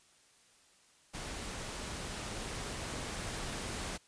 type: noise with level ramp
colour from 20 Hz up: pink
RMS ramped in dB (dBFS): -42 to -39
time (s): 1.13-3.98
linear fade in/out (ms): 20
effects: white hiss -65 dBFS RMS until 4.07 s + resampled to 22050 Hz